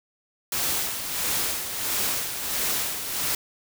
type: noise with tremolo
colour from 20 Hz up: white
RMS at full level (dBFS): -25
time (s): 0.52-3.35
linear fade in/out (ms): 2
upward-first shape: sine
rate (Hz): 1.5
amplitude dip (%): 55
effects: none